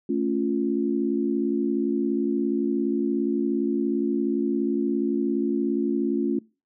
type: chord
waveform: sine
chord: A augmented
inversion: none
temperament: equal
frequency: 220 / 277.2 / 349.2 Hz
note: A3 / C#4 / E#4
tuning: 0 / 0 / 0 cents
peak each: -27 / -25 / -26 dBFS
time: 0.09-6.39 s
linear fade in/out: 5 ms
effects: noise-tail reverb RT60 0.3 s tail -23 dB re dry